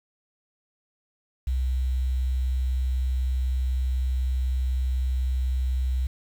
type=tone with quantisation; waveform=sine; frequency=64 Hz; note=C2; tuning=38 cents flat; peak=-22 dBFS; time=1.47-6.07 s; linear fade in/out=5 ms; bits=8; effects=none